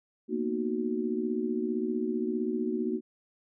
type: chord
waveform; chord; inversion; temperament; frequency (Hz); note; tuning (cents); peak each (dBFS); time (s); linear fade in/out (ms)
sine; B major seventh; third; just; 231.5 / 246.9 / 308.7 / 370.4; A#3 / B3 / D#4 / F#4; -12 / 0 / -14 / +2; -32 / -36 / -34 / -32; 0.28-3.01; 50
effects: none